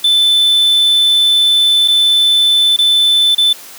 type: tone with dropouts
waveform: triangle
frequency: 3520 Hz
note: A7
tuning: in tune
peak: -6 dBFS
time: 0.04-3.53 s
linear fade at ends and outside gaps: 5 ms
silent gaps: 1.878-1.882 / 2.764-2.787 / 3.349-3.38 s
effects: white hiss -34 dBFS RMS until 3.78 s + high-pass 200 Hz 12 dB/octave